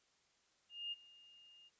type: tone with ADSR envelope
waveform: sine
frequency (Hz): 2830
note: F7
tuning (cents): +22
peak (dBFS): -39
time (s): 0.69-1.7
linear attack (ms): 230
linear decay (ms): 26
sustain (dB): -21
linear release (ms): 30
effects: white hiss -75 dBFS RMS until 1.79 s + resampled to 16000 Hz